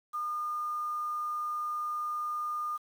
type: tone with quantisation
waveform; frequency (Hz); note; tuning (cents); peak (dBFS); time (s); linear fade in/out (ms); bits
sine; 1215; D#6; -42; -31; 0.13-2.78; 20; 9
effects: none